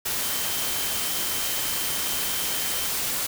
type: tone in noise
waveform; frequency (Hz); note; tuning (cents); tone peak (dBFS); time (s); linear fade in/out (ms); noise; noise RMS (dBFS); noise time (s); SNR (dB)
sine; 3110; G7; -14; -36; 0.22-2.88; 10; white; -27; 0.05-3.27; -12
effects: none